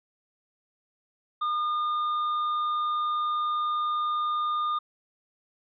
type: tone with tanh clipping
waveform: sine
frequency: 1215 Hz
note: D#6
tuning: 42 cents flat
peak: -26 dBFS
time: 1.41-4.79 s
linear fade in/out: 10 ms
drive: 6 dB
effects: resampled to 11025 Hz